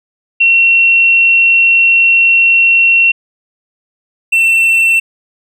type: tone pair in turn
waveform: sine / triangle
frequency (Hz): 2724 / 2694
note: F7 / E7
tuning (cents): -44 / +37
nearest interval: unison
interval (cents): 19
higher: first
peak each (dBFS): -5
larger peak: neither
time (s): 0.4-3.12 / 4.32-5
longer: first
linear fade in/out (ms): 10
effects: none